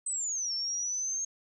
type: linear two-way sweep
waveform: sine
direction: down then up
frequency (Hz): 8260 to 5380 to 6470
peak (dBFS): -30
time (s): 0.06-1.25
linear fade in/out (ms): 5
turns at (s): 0.53
effects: none